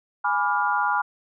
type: chord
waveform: sine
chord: G# diminished seventh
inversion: none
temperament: equal with one note detuned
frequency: 830.6 / 987.8 / 1174.7 / 1409.9 Hz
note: G#5 / B5 / D6 / F6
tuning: 0 / 0 / 0 / +16 cents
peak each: -25 / -25 / -28 / -25 dBFS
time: 0.24-1.02 s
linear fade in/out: 10 ms
effects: none